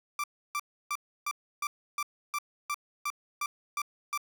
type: tone bursts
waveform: 30% pulse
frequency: 1174.7 Hz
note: D6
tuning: in tune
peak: -27 dBFS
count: 12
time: 0.19-4.176 s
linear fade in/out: 2 ms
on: 48 ms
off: 310 ms
effects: 11-bit